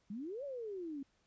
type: exponential two-way sweep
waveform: sine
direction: up then down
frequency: 190.9 to 584 to 266.3 Hz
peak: -40 dBFS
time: 0.1-1.03 s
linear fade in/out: 5 ms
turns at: 0.44 s
effects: pink hiss -75 dBFS RMS until 1.26 s + resampled to 16000 Hz